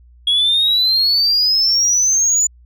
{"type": "exponential sweep", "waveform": "sine", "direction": "up", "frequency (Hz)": [3314, 7040], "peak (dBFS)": -10, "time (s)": [0.27, 2.47], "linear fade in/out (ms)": 5, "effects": ["tanh soft clip ceiling -9 dBFS", "added 60 Hz sine -43 dBFS peak until 2.65 s"]}